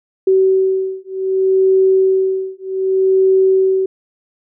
sine beating tone pair, 380.1 / 380.75 Hz, F#4 / F#4, +47 / +50 cents, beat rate 0.65 Hz, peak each -14 dBFS, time 0.27-3.86 s, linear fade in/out 5 ms, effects none

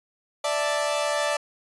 sawtooth chord, D suspended second, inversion none, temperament equal, 587.3 / 659.3 / 880 Hz, D5 / E5 / A5, 0 / 0 / 0 cents, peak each -21 / -26 / -27 dBFS, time 0.44-1.37 s, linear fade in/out 5 ms, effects resampled to 24000 Hz

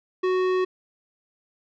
sine tone with tanh clipping, 370 Hz, F#4, in tune, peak -22 dBFS, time 0.23-0.65 s, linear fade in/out 10 ms, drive 16 dB, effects none

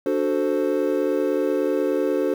triangle chord, D dominant seventh, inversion none, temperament equal, 293.7 / 370 / 440 / 523.3 Hz, D4 / F#4 / A4 / C5, 0 / 0 / 0 / 0 cents, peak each -23 dBFS, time 0.06-2.34 s, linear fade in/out 2 ms, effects 8-bit

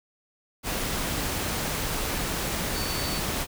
sine tone in noise, 4506 Hz, C#8, 28 cents sharp, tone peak -35 dBFS, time 2.72-3.22 s, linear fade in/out 50 ms, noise pink, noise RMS -29 dBFS, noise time 0.63-3.47 s, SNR -9 dB, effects none

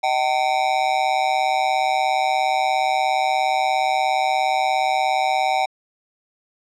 square tone with amplitude modulation, 764 Hz, G5, 45 cents flat, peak -14 dBFS, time 0.03-5.66 s, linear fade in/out 10 ms, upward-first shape sine, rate 137 Hz, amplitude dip 90%, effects low-pass 5000 Hz 12 dB/octave

